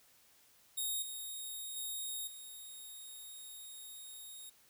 5% pulse tone with level steps, 3729 Hz, A#7, in tune, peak -27 / -34 / -31 / -40 dBFS, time 0.77-4.5 s, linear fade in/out 10 ms, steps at 1.02 / 1.76 / 2.27 s, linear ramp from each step 5 ms, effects white hiss -66 dBFS RMS until 4.69 s

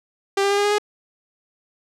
sawtooth tone with pitch steps, 394.6 / 399 / 403.4 / 407.8 / 412.3 / 416.9 Hz, G4 / G4 / G4 / G#4 / G#4 / G#4, +11 / +31 / +50 / -32 / -13 / +7 cents, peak -13 dBFS, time 0.37-0.784 s, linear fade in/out 5 ms, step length 69 ms, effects low-pass 8000 Hz 12 dB/octave

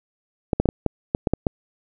clicks, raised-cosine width 2 ms, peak -5 dBFS, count 9, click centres 0.532 / 0.6 / 0.657 / 0.689 / 0.863 / 1.149 / 1.272 / 1.336 / 1.468 s, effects none

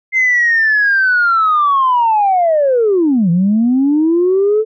sine linear two-way sweep, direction down then up, 2093 to 164.81 to 442.7 Hz, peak -8 dBFS, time 0.12-4.65 s, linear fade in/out 50 ms, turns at 3.3 s, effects tanh soft clip ceiling -5 dBFS

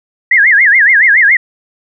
sine tone with vibrato, 1861 Hz, A#6, 3 cents flat, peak -4 dBFS, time 0.31-1.37 s, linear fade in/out 5 ms, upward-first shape sine, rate 7.1 Hz, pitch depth 250 cents each way, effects none

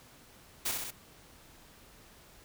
white noise with echo, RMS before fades -32 dBFS, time 0.65-0.72 s, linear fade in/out 10 ms, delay 63 ms, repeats 3, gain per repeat -3 dB, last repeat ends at 0.909 s, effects pink hiss -57 dBFS RMS until 2.44 s

